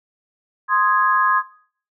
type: chord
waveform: sine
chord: Ab major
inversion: first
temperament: equal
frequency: 1046.5 / 1244.5 / 1661.2 Hz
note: C6 / Eb6 / Ab6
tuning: 0 / 0 / 0 cents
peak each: -17 / -20 / -19 dBFS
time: 0.68-1.43 s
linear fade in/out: 50 ms
effects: noise-tail reverb RT60 0.5 s tail -17 dB re dry